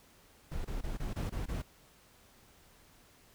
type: noise bursts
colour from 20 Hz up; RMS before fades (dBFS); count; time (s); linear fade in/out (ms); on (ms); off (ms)
brown; -36; 7; 0.51-1.622; 10; 140; 22
effects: pink hiss -62 dBFS RMS until 3.34 s